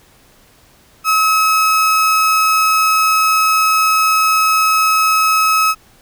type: tone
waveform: 35% pulse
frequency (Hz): 1284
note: E6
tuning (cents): -46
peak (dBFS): -9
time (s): 1.04-5.75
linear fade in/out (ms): 50
effects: pink hiss -49 dBFS RMS until 6.01 s